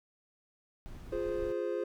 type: noise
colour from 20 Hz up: brown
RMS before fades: -45 dBFS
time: 0.86-1.52 s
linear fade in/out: 0 ms
type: chord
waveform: triangle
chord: F minor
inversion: none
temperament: equal with one note detuned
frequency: 349.2 / 415.3 / 521.4 Hz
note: F4 / Ab4 / C5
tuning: 0 / 0 / -6 cents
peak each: -34 dBFS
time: 1.12-1.84 s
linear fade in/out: 5 ms
effects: none